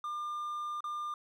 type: tone with dropouts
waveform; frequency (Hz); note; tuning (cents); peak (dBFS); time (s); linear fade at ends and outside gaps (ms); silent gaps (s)
triangle; 1200; D6; +37; -33; 0.04-1.14; 2; 0.806-0.841
effects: none